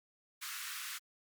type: high-pass noise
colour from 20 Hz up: pink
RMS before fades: -43 dBFS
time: 0.41-0.99 s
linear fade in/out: 20 ms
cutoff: 1200 Hz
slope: 48 dB/octave
effects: Opus 48 kbps